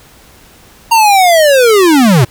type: linear sweep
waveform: square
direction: down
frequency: 932.3 to 110 Hz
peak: -5 dBFS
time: 0.91-2.25 s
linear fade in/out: 10 ms
effects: pink hiss -41 dBFS RMS until 2.3 s